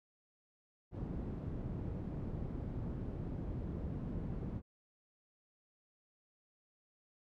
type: low-pass noise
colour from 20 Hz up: white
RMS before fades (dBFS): -41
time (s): 0.91-4.62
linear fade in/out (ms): 50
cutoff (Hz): 200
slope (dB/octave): 12
effects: none